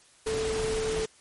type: tone in noise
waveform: sine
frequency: 440 Hz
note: A4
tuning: in tune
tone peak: -27 dBFS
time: 0.26-1.06 s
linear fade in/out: 10 ms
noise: pink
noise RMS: -34 dBFS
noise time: 0.26-1.06 s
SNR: +4 dB
effects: white hiss -58 dBFS RMS until 1.2 s + MP3 48 kbps